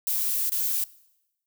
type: noise with dropouts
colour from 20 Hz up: violet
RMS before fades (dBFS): -26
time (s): 0.07-0.84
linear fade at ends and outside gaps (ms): 2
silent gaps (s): 0.496-0.519
effects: noise-tail reverb RT60 0.9 s tail -21 dB re dry